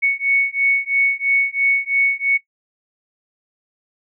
sine beating tone pair, 2217 / 2220 Hz, C#7 / C#7, 0 / +2 cents, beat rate 3 Hz, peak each -18 dBFS, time 0.02-2.38 s, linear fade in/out 20 ms, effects noise-tail reverb RT60 0.1 s tail -18 dB re dry

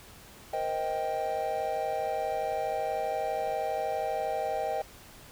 triangle chord, C minor seventh, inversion third, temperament just, 470.9 / 523.3 / 627.9 / 784.9 Hz, Bb4 / C5 / Eb5 / G5, +18 / 0 / +16 / +2 cents, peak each -36 / -35 / -31 / -30 dBFS, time 0.53-4.82 s, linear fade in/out 5 ms, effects pink hiss -51 dBFS RMS until 5.31 s

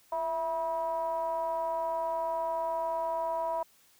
triangle ring-modulated tone, 155.56 Hz, D#3, in tune, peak -24 dBFS, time 0.12-3.63 s, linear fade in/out 5 ms, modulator 815 Hz, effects white hiss -63 dBFS RMS until 3.99 s

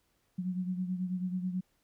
sine beating tone pair, 181.6 / 190.8 Hz, F#3 / G3, -32 / -47 cents, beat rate 9.2 Hz, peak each -32 / -39 dBFS, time 0.38-1.61 s, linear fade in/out 10 ms, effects pink hiss -74 dBFS RMS until 1.83 s

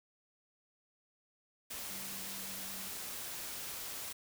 sine tone in noise, 193.1 Hz, G3, 26 cents flat, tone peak -53 dBFS, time 1.9-2.89 s, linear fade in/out 10 ms, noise white, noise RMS -43 dBFS, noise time 1.7-4.13 s, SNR -13 dB, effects none

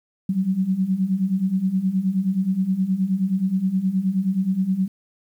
sine beating tone pair, 183.2 / 192.7 Hz, F#3 / G3, -17 / -29 cents, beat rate 9.5 Hz, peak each -24 / -20 dBFS, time 0.29-4.88 s, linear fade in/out 5 ms, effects 9-bit

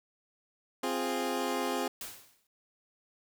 20% pulse chord, F minor, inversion second, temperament equal, 261.6 / 349.2 / 415.3 Hz, C4 / F4 / Ab4, 0 / 0 / 0 cents, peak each -29 / -31 / -30 dBFS, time 0.83-1.88 s, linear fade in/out 5 ms
white noise with exponential decay, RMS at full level -38 dBFS, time 2.01-2.47 s, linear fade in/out 2 ms, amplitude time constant 100 ms
effects none

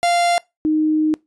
45% pulse / sine tone pair in turn, 695 / 309.6 Hz, F5 / D#4, -9 / -9 cents, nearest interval octave + major second, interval 1400 cents, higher first, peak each -14 dBFS, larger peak neither, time 0.03-0.38 / 0.65-1.14 s, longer second, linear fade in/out 0 ms, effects noise-tail reverb RT60 0.2 s tail -23 dB re dry + resampled to 24000 Hz

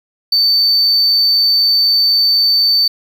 triangle tone, 4552 Hz, C#8, 45 cents sharp, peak -7 dBFS, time 0.32-2.88 s, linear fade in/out 5 ms, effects tanh soft clip ceiling -4 dBFS + 7-bit

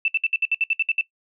sine tone bursts, 2656 Hz, E7, 12 cents sharp, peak -17 dBFS, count 11, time 0.05-1.011 s, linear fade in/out 2 ms, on 31 ms, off 62 ms, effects noise-tail reverb RT60 0.1 s tail -18 dB re dry

